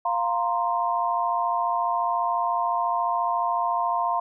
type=chord; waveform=sine; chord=F suspended fourth; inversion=none; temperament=equal; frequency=698.5 / 932.3 / 1046.5 Hz; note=F5 / Bb5 / C6; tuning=0 / 0 / 0 cents; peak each=-26 dBFS; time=0.05-4.2 s; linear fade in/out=5 ms; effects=none